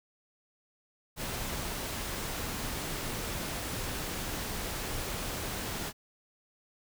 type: noise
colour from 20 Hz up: pink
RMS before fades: -36 dBFS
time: 1.16-5.93 s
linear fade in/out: 50 ms
effects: none